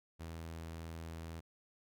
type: tone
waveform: sawtooth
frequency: 82 Hz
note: E2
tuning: 9 cents flat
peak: -40 dBFS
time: 0.19-1.41 s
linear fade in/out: 20 ms
effects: none